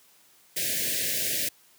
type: band-stop noise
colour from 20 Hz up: white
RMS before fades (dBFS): -28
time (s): 0.56-1.49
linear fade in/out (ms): 10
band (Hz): 670 to 1600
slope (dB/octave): 96
effects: white hiss -59 dBFS RMS until 1.78 s + high-pass 100 Hz 12 dB/octave